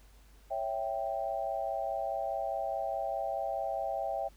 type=chord; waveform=sine; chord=C# diminished; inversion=none; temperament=equal; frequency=554.4 / 659.3 / 784 Hz; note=C#5 / E5 / G5; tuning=0 / 0 / 0 cents; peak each=-38 / -35 / -35 dBFS; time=0.5-4.29 s; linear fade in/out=20 ms; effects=added 50 Hz sine -56 dBFS peak until 4.36 s + pink hiss -64 dBFS RMS until 4.36 s